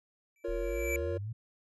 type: tone with exponential growth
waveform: square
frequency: 2323 Hz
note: D7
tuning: 20 cents flat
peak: -31 dBFS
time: 0.36-0.96 s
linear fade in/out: 1 ms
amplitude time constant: 130 ms
type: chord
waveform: triangle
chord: Bb minor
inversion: second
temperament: just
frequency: 349.6 / 466.2 / 559.4 Hz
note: F4 / Bb4 / Db5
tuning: +2 / 0 / +16 cents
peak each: -35 / -35 / -35 dBFS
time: 0.44-1.18 s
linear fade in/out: 10 ms
type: exponential sweep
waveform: sine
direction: up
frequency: 35.65 to 117.7 Hz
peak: -35 dBFS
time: 0.48-1.33 s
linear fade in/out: 10 ms
effects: resampled to 32000 Hz